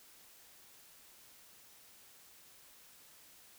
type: silence
effects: white hiss -60 dBFS RMS until 3.58 s